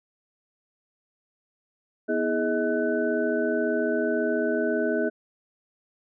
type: tone cluster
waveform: sine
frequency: 245.2 / 323.4 / 417.8 / 632 / 1500 Hz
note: B3 / E4 / G#4 / D#5 / F#6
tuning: -12 / -33 / +10 / +27 / +23 cents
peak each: -29 / -29 / -27 / -28 / -32 dBFS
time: 2.08-5.1 s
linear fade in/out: 20 ms
effects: none